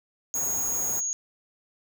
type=band-stop noise; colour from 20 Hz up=white; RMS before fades=-33 dBFS; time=0.34-1.01 s; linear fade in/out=20 ms; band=960 to 14000 Hz; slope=12 dB/octave
type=tone; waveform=sine; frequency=6645 Hz; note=G#8; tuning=in tune; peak=-26 dBFS; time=0.34-1.13 s; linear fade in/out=0 ms
effects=none